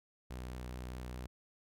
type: tone with vibrato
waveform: sawtooth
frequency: 62.2 Hz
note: B1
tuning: 13 cents sharp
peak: -38 dBFS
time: 0.3-1.27 s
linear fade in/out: 10 ms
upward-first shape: triangle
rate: 4.8 Hz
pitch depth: 15 cents each way
effects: none